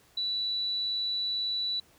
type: tone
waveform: sine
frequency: 3951 Hz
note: B7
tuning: in tune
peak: -28 dBFS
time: 0.17-1.8 s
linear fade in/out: 5 ms
effects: pink hiss -61 dBFS RMS until 1.98 s + high-pass 60 Hz 12 dB/octave